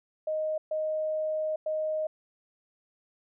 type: tone bursts at uneven times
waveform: sine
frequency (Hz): 622.3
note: D#5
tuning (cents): 0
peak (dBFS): -27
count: 3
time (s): 0.27-0.58 / 0.71-1.56 / 1.66-2.07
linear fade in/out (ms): 5
effects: none